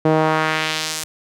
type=tone with band-pass filter sweep; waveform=sawtooth; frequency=157 Hz; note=D#3; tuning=16 cents sharp; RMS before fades=-19 dBFS; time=0.05-1.04 s; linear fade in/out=5 ms; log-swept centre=470 to 8600 Hz; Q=1.1; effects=none